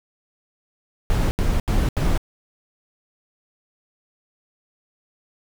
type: noise bursts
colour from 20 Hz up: brown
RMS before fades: -19 dBFS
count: 4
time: 1.1-2.177 s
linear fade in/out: 0 ms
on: 210 ms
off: 79 ms
effects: none